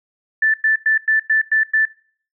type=tone bursts; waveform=sine; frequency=1760 Hz; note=A6; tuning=in tune; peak=-12 dBFS; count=7; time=0.42-1.854 s; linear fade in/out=5 ms; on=120 ms; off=99 ms; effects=noise-tail reverb RT60 0.5 s tail -22 dB re dry